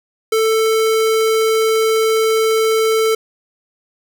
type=tone; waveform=square; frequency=442.7 Hz; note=A4; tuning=11 cents sharp; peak=-13 dBFS; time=0.32-3.15 s; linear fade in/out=5 ms; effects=none